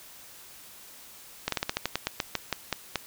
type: slowing click train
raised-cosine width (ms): 0.2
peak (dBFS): -9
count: 14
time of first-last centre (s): 1.48-2.957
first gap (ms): 43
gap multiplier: 1.15
effects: white hiss -49 dBFS RMS until 3.06 s